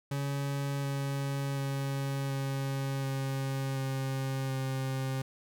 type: tone with pitch steps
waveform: 40% pulse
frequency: 140 / 138.79 / 137.59 / 136.41 / 135.23 / 134.06 / 132.91 Hz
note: C#3 / C#3 / C#3 / C#3 / C#3 / C3 / C3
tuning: +18 / +2 / -13 / -27 / -43 / +42 / +28 cents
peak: -30 dBFS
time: 0.11-5.22 s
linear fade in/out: 5 ms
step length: 730 ms
effects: none